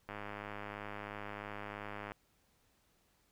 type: click train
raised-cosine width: 0.5 ms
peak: -28 dBFS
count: 210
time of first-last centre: 0.09-2.119 s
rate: 103 Hz
effects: pink hiss -73 dBFS RMS until 3.31 s